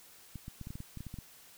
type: clicks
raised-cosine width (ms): 5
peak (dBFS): -30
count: 12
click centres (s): 0.357 / 0.481 / 0.613 / 0.671 / 0.705 / 0.755 / 0.804 / 0.973 / 1.006 / 1.067 / 1.141 / 1.187
effects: white hiss -57 dBFS RMS until 1.57 s